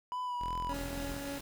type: tone with vibrato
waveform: triangle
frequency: 987.8 Hz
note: B5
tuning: in tune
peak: -32 dBFS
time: 0.12-0.73 s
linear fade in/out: 0 ms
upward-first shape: sine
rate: 2.8 Hz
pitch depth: 23 cents each way
type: tone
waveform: sawtooth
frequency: 42.45 Hz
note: F1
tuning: 48 cents flat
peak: -36 dBFS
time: 0.4-1.19 s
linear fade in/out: 20 ms
type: tone with tremolo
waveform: 25% pulse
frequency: 280.3 Hz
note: C#4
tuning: 19 cents sharp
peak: -34 dBFS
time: 0.69-1.39 s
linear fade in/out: 10 ms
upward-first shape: sine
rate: 3.6 Hz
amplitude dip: 30%
type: noise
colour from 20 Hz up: pink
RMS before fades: -45 dBFS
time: 0.74-1.41 s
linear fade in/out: 5 ms
effects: none